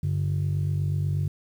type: tone pair together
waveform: sine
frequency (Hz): 96.4 / 144.63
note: G2 / D3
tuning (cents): -28 / -26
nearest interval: perfect fifth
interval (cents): 702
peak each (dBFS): -24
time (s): 0.03-1.28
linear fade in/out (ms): 5
effects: tanh soft clip ceiling -19 dBFS + 9-bit